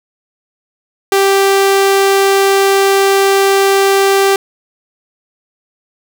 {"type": "tone", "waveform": "sawtooth", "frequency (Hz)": 392, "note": "G4", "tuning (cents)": 0, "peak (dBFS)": -4, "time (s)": [1.12, 4.36], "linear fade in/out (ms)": 2, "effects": []}